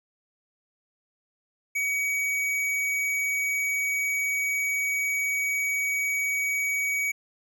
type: tone with tanh clipping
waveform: sine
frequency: 2261 Hz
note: C#7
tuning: 34 cents sharp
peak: -26 dBFS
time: 1.75-7.12 s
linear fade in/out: 10 ms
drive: 14 dB
effects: none